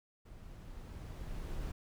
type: noise with level ramp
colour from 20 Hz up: brown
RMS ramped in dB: -52 to -39 dBFS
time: 0.25-1.72 s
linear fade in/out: 10 ms
effects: none